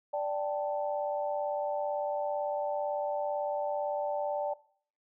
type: chord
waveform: sine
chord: D suspended fourth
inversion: none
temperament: just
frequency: 587.3 / 783.1 / 881 Hz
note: D5 / G5 / A5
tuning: 0 / -2 / +2 cents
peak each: -31 / -36 / -37 dBFS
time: 0.13-4.54 s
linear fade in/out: 10 ms
effects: noise-tail reverb RT60 0.5 s tail -19 dB re dry